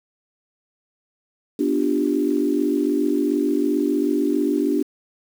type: chord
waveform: sine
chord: G dominant seventh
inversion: first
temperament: equal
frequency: 246.9 / 293.7 / 349.2 / 392 Hz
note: B3 / D4 / F4 / G4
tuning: 0 / 0 / 0 / 0 cents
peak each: -25 / -20 / -25 / -25 dBFS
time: 1.59-4.83 s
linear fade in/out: 5 ms
effects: 7-bit